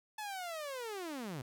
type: linear sweep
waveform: sawtooth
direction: down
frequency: 870 to 116.54 Hz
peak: -36 dBFS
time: 0.18-1.42 s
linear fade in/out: 5 ms
effects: none